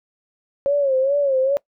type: tone with vibrato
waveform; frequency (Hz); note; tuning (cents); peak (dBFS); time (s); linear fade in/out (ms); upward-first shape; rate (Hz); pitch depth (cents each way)
sine; 548; C#5; -20; -15; 0.66-1.57; 0; sine; 2.4; 92
effects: noise-tail reverb RT60 0.1 s tail -22 dB re dry